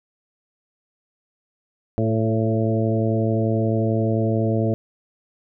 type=harmonic tone with a mistuned harmonic; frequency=111.4 Hz; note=A2; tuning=22 cents sharp; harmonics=1 / 2 / 3 / 4 / 5 / 6; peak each=-21 / -24 / -26 / -27 / -28 / -29 dBFS; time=1.98-4.74 s; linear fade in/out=0 ms; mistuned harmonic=4; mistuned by=-18 cents; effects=none